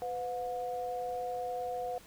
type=tone pair together; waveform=sine; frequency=502 / 720.1 Hz; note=B4 / F#5; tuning=+28 / -47 cents; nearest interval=tritone; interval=625 cents; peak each=-37 / -36 dBFS; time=0.02-1.98 s; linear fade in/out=0 ms; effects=pink hiss -56 dBFS RMS until 2.06 s